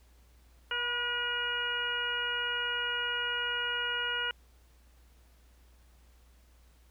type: harmonic tone with a mistuned harmonic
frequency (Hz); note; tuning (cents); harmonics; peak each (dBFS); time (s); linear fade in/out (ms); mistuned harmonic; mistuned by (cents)
481.4; B4; -44; 1 / 2 / 3 / 4 / 5 / 6; -43 / -41 / -33 / -42 / -43 / -34; 0.71-4.31; 2; 2; +22
effects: added 60 Hz sine -58 dBFS peak until 6.9 s + pink hiss -67 dBFS RMS until 6.9 s